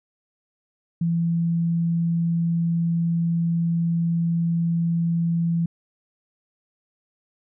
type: tone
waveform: sine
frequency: 168.1 Hz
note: E3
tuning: 34 cents sharp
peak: -19 dBFS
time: 1.01-5.66 s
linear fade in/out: 5 ms
effects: none